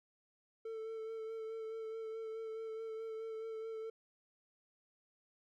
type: tone with vibrato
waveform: triangle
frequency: 445 Hz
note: A4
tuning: 20 cents sharp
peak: -39 dBFS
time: 0.65-3.9 s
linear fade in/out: 5 ms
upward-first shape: sine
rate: 4.7 Hz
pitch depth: 20 cents each way
effects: none